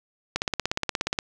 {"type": "click train", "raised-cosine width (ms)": 0.2, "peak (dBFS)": -7, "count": 15, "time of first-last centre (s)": [0.36, 1.188], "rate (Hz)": 16.9, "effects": []}